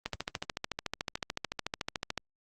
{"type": "click train", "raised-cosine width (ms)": 0.2, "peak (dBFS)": -15, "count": 30, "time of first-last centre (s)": [0.06, 2.177], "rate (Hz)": 13.7, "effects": ["Opus 32 kbps"]}